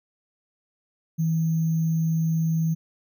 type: tone with sample-and-hold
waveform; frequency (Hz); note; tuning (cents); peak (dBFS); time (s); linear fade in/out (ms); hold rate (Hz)
sine; 162; E3; -30; -20; 1.18-2.75; 20; 6300
effects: none